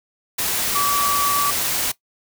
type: tone in noise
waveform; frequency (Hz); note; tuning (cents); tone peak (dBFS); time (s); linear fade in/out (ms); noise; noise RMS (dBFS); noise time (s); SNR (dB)
sine; 1148; D6; -40; -18; 0.75-1.51; 10; white; -22; 0.38-1.92; +1
effects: noise-tail reverb RT60 0.1 s tail -18 dB re dry